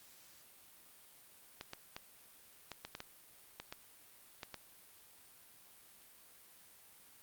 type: clicks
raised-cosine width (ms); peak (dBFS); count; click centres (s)
0.2; -26; 11; 1.611 / 1.734 / 1.965 / 2.717 / 2.85 / 2.951 / 3.004 / 3.6 / 3.725 / 4.432 / 4.543
effects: white hiss -61 dBFS RMS until 7.22 s + Opus 48 kbps